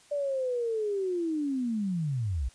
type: linear sweep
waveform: sine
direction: down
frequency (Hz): 587.3 to 55.1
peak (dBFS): -27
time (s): 0.11-2.49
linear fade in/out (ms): 10
effects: white hiss -58 dBFS RMS until 2.54 s + resampled to 22050 Hz